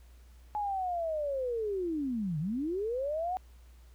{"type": "linear two-way sweep", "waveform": "sine", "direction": "down then up", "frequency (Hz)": [850, 143.4, 757], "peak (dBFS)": -30, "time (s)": [0.55, 3.37], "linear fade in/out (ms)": 0, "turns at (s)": 2.39, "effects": ["added 60 Hz sine -52 dBFS peak until 3.94 s", "pink hiss -66 dBFS RMS until 3.94 s"]}